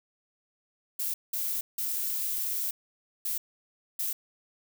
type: noise bursts at uneven times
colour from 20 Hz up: violet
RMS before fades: -31 dBFS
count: 5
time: 0.99-1.14 / 1.33-1.61 / 1.78-2.71 / 3.25-3.38 / 3.99-4.13 s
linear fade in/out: 5 ms
effects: none